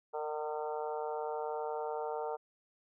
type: harmonic tone with a mistuned harmonic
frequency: 151.6 Hz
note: D#3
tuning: 45 cents flat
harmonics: 3 / 4 / 5 / 6 / 7 / 8 / 9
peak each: -38 / -42 / -41 / -42 / -55 / -50 / -51 dBFS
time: 0.13-2.37 s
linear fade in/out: 20 ms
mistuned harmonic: 3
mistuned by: +17 cents
effects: none